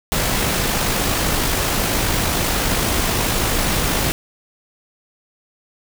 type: noise with amplitude modulation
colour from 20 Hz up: pink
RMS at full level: -18 dBFS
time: 0.12-4.12 s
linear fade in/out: 0 ms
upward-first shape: sine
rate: 52.5 Hz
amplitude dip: 25%
effects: none